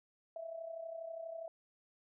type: tone with amplitude modulation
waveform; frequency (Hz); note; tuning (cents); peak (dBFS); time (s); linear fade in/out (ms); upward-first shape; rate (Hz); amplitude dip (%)
sine; 659; E5; -1; -39; 0.36-1.48; 2; sine; 32.3; 65
effects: none